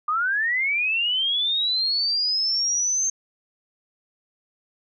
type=linear sweep; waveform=sine; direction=up; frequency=1186 to 6370 Hz; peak=-20 dBFS; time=0.08-3.1 s; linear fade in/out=5 ms; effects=none